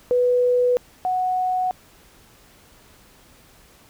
sine tone pair in turn, 493.7 / 738 Hz, B4 / F#5, -1 / -5 cents, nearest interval perfect fifth, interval 696 cents, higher second, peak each -15 / -19 dBFS, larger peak first, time 0.11-0.77 / 1.05-1.71 s, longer neither, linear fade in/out 0 ms, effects pink hiss -52 dBFS RMS until 3.89 s

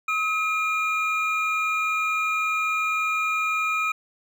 triangle tone pair together, 1278.2 / 2413 Hz, D#6 / D7, +46 / +46 cents, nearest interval major seventh, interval 1100 cents, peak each -23 dBFS, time 0.08-3.92 s, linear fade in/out 5 ms, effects none

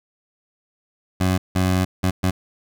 20% pulse tone bursts at uneven times, 92.5 Hz, F#2, in tune, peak -12 dBFS, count 4, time 1.2-1.38 / 1.55-1.85 / 2.03-2.11 / 2.23-2.31 s, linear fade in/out 10 ms, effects none

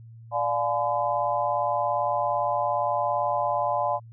sine chord, D diminished seventh, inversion none, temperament just, 587.3 / 704.8 / 845.8 / 1014.9 Hz, D5 / F5 / Ab5 / Cb6, 0 / +16 / +31 / +47 cents, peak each -28 dBFS, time 0.31-4 s, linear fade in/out 50 ms, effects added 114 Hz sine -43 dBFS peak until 4.12 s

